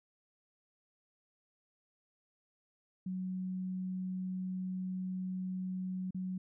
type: tone with dropouts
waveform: sine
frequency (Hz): 185.4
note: F#3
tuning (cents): +4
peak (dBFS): -35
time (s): 3.06-6.38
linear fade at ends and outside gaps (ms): 5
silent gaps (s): 6.108-6.145
effects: none